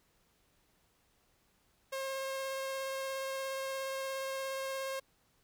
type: tone with vibrato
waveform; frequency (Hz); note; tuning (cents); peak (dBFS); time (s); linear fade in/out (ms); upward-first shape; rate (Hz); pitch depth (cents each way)
sawtooth; 536; C5; +42; -32; 1.92-5; 10; sine; 17; 10
effects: pink hiss -72 dBFS RMS until 5.43 s